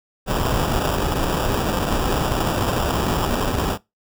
pink noise with sample-and-hold, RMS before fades -21 dBFS, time 0.26-3.78 s, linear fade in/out 50 ms, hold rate 2100 Hz, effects noise-tail reverb RT60 0.2 s tail -21 dB re dry

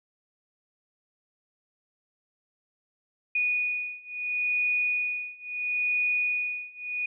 sine beating tone pair, 2466 / 2466.74 Hz, D#7 / D#7, -16 / -16 cents, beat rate 0.74 Hz, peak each -29 / -28 dBFS, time 3.35-7.06 s, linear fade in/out 5 ms, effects none

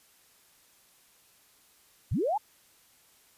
sine linear sweep, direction up, 56.1 to 896 Hz, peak -25 dBFS, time 2.11-2.38 s, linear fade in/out 10 ms, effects white hiss -62 dBFS RMS until 3.37 s + resampled to 32000 Hz

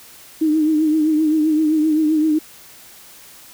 sine tone with vibrato, 310 Hz, D#4, 6 cents flat, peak -13 dBFS, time 0.41-2.39 s, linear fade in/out 10 ms, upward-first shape triangle, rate 7.7 Hz, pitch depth 61 cents each way, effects white hiss -43 dBFS RMS until 3.53 s

